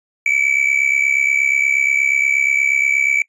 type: tone with amplitude modulation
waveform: triangle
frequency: 2296 Hz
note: D7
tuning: 40 cents flat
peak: -8 dBFS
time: 0.26-3.22 s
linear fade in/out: 2 ms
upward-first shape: sine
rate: 68.4 Hz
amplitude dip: 80%
effects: noise-tail reverb RT60 0.1 s tail -23 dB re dry + resampled to 24000 Hz